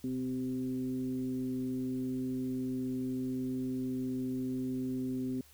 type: tone with frequency modulation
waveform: sine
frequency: 257.3 Hz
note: C4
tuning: 29 cents flat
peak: -32 dBFS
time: 0.04-5.41 s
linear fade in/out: 2 ms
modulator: 130 Hz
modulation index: 0.58
effects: added 73 Hz sine -62 dBFS peak until 5.53 s + white hiss -61 dBFS RMS until 5.53 s